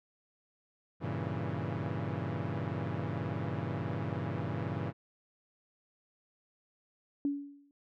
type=chord; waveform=sawtooth; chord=G diminished seventh; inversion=none; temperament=equal; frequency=98 / 116.54 / 138.59 / 164.81 Hz; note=G2 / Bb2 / Db3 / Fb3; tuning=0 / 0 / 0 / 0 cents; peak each=-35 dBFS; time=1-4.93 s; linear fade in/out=50 ms
type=tone with exponential decay; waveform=sine; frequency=284.1 Hz; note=C#4; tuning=43 cents sharp; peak=-26 dBFS; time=7.25-7.71 s; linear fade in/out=1 ms; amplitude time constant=100 ms
effects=low-pass 2000 Hz 12 dB/octave